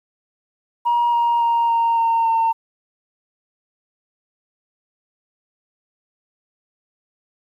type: tone with pitch steps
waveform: sine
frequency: 951 / 942.3 / 933.6 / 925 / 916.5 / 908.1 Hz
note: A#5 / A#5 / A#5 / A#5 / A#5 / A#5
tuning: +34 / +18 / +2 / -14 / -30 / -46 cents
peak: -13 dBFS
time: 0.85-2.53 s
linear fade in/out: 20 ms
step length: 280 ms
effects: tanh soft clip ceiling -12 dBFS + 9-bit